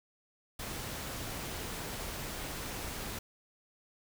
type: noise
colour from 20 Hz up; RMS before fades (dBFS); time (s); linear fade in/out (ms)
pink; -40; 0.59-3.19; 5
effects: none